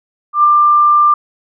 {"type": "tone with ADSR envelope", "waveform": "sine", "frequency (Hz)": 1189, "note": "D6", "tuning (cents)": 21, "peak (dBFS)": -4, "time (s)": [0.33, 1.14], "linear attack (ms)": 110, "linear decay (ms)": 7, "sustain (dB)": -2, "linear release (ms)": 4, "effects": []}